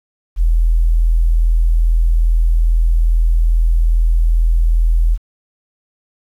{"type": "tone", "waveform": "sine", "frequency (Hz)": 41.2, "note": "E1", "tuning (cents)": 0, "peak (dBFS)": -9, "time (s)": [0.36, 5.18], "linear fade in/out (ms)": 50, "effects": ["8-bit"]}